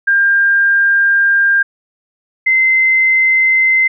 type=tone pair in turn; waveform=sine; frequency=1600 / 2067 Hz; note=G6 / C7; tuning=+35 / -22 cents; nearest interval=major third; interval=443 cents; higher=second; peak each=-8 dBFS; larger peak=neither; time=0.07-1.63 / 2.46-3.88 s; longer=first; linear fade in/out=10 ms; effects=none